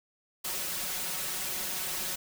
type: noise with comb filter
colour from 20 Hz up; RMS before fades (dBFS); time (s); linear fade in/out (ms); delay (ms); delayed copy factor
white; -34; 0.44-2.16; 10; 5.4; +0.9
effects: none